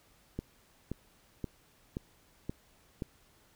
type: click train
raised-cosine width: 3 ms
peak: -22 dBFS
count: 6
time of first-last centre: 0.39-3.022 s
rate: 1.9 Hz
effects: pink hiss -65 dBFS RMS until 3.55 s